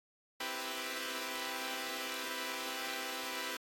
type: chord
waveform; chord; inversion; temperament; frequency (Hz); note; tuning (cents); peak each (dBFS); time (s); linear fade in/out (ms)
5% pulse; C major seventh; none; equal; 261.6 / 329.6 / 392 / 493.9; C4 / E4 / G4 / B4; 0 / 0 / 0 / 0; -32 / -33 / -33 / -31; 0.4-3.57; 5
effects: AAC 64 kbps